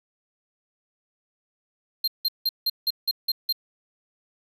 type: tone bursts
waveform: square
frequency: 4186 Hz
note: C8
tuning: in tune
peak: -21 dBFS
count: 8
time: 2.04-3.526 s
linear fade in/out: 5 ms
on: 37 ms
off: 170 ms
effects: 9-bit